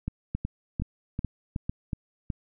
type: two click trains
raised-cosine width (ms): 5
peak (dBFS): -16 / -17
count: 4 / 7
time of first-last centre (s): 0.35-1.695 / 0.08-2.302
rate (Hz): 2.23 / 2.7
effects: none